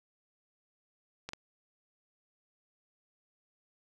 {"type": "clicks", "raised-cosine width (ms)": 0.2, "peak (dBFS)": -22, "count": 2, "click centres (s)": [1.29, 1.334], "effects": []}